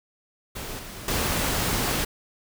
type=noise with level steps; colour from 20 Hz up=pink; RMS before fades=-35 / -39 / -25 dBFS; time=0.55-2.05 s; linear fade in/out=10 ms; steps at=0.79 / 1.08 s; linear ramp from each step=2 ms; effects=none